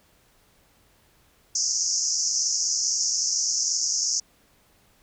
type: band-pass noise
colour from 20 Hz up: white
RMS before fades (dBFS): -25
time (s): 1.55-4.2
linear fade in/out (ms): 5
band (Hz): 5100 to 6800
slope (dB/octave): 96
effects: pink hiss -61 dBFS RMS until 5.02 s